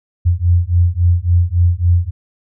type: beating tone pair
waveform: sine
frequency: 85.7 / 89.3 Hz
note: F2 / F2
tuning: -32 / +39 cents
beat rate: 3.6 Hz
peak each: -13 dBFS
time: 0.25-2.11 s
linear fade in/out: 20 ms
effects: none